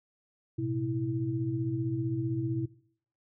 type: tone cluster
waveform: sine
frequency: 112.1 / 127.6 / 326.8 Hz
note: A2 / C3 / E4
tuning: +33 / -43 / -15 cents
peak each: -37 / -32 / -32 dBFS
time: 0.58-2.66 s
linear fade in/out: 10 ms
effects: noise-tail reverb RT60 0.6 s tail -20 dB re dry